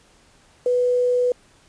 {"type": "tone with quantisation", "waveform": "sine", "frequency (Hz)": 493.9, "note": "B4", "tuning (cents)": 0, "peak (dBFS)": -16, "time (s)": [0.66, 1.32], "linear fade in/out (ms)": 2, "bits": 7, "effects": ["pink hiss -55 dBFS RMS until 1.68 s", "resampled to 22050 Hz"]}